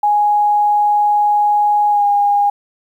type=tone with pitch glide; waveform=sine; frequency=830.6 to 815.4 Hz; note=G#5 to G#5; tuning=0 to -32 cents; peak=-10 dBFS; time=0.03-2.5 s; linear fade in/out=5 ms; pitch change=-32 cents; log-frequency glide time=1.9-2.05 s; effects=8-bit